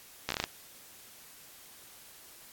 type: slowing click train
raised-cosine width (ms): 0.2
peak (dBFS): -13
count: 7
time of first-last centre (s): 0.29-0.44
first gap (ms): 14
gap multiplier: 1.23
effects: white hiss -53 dBFS RMS until 2.52 s + AAC 64 kbps